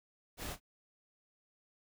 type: noise with echo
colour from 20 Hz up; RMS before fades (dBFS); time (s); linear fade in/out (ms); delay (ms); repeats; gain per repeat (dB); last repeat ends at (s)
pink; -42; 0.37-0.57; 50; 32; 1; -15; 0.602
effects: none